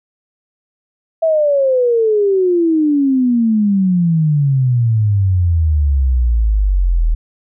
sine exponential sweep, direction down, 659.3 to 38.89 Hz, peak -10 dBFS, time 1.22-7.15 s, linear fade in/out 10 ms, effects none

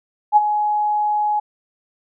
sine tone with ADSR envelope, 840 Hz, G#5, 19 cents sharp, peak -6 dBFS, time 0.32-1.4 s, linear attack 44 ms, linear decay 30 ms, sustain -10 dB, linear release 10 ms, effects none

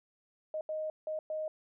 sine tone bursts at uneven times, 622.3 Hz, D#5, in tune, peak -33 dBFS, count 4, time 0.54-0.61 / 0.69-0.9 / 1.07-1.19 / 1.3-1.48 s, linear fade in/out 2 ms, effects none

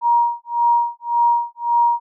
sine tone with tremolo, 946 Hz, A#5, 25 cents sharp, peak -11 dBFS, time 0.01-2 s, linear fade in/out 50 ms, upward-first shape sine, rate 1.8 Hz, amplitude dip 100%, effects none

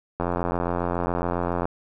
click train, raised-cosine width 1 ms, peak -11 dBFS, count 128, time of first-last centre 0.2-1.655 s, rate 87.3 Hz, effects none

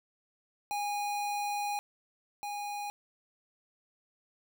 square tone pair in turn, 821 / 821 Hz, G#5 / G#5, -20 / -20 cents, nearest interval unison, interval 0 cents, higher neither, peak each -32 / -36 dBFS, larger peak first, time 0.71-1.79 / 2.43-2.9 s, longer first, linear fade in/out 0 ms, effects none

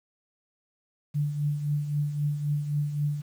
sine tone with tremolo, 146.83 Hz, D3, in tune, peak -22 dBFS, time 1.14-3.22 s, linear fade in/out 20 ms, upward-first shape triangle, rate 3.8 Hz, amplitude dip 65%, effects 9-bit

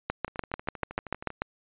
two click trains, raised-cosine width 0.5 ms, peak -24 / -12 dBFS, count 14 / 10, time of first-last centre 0.28-1.304 / 0.1-1.42 s, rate 12.7 / 6.82 Hz, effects resampled to 8000 Hz

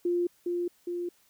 sine tone with echo, 350 Hz, F4, 4 cents sharp, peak -24 dBFS, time 0.05-0.27 s, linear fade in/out 5 ms, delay 410 ms, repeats 2, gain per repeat -3 dB, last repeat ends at 1.09 s, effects white hiss -65 dBFS RMS until 1.29 s

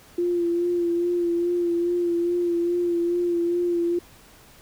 sine tone with vibrato, 346.4 Hz, F4, 14 cents flat, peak -20 dBFS, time 0.18-3.99 s, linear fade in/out 5 ms, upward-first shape sine, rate 2.4 Hz, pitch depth 26 cents each way, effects pink hiss -51 dBFS RMS until 4.61 s

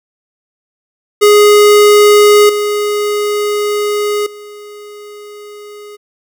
square tone with level steps, 415.5 Hz, G#4, 1 cent sharp, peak -4 / -13 / -30 dBFS, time 1.21-5.97 s, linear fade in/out 20 ms, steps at 2.49 / 4.26 s, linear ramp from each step 5 ms, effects none

